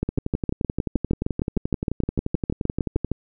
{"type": "two click trains", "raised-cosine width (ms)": 3, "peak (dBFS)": [-11, -9], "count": [35, 21], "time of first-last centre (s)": [[0.09, 3.047], [0.03, 3.116]], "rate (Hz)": [11.5, 6.48], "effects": []}